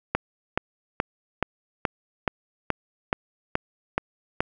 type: click train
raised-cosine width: 0.5 ms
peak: -6 dBFS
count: 11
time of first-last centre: 0.15-4.405 s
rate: 2.35 Hz
effects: none